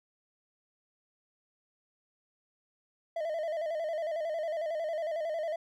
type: tone with vibrato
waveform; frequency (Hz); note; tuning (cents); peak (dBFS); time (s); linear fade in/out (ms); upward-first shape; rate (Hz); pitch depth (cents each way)
triangle; 640; D#5; +49; -29; 3.16-5.56; 5; square; 11; 75
effects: none